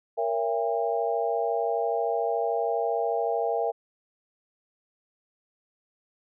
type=chord; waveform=sine; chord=A# diminished seventh; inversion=none; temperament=just; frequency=466.2 / 559.4 / 671.3 / 805.5 Hz; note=A#4 / C#5 / E5 / G5; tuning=0 / +16 / +31 / +47 cents; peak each=-28 / -34 / -28 / -30 dBFS; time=0.17-3.72 s; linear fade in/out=20 ms; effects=none